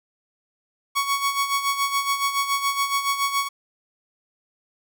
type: tone with tremolo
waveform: sawtooth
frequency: 1115 Hz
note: C#6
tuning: 10 cents sharp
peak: -15 dBFS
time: 0.95-3.49 s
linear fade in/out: 20 ms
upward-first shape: sine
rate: 7.1 Hz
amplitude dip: 65%
effects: none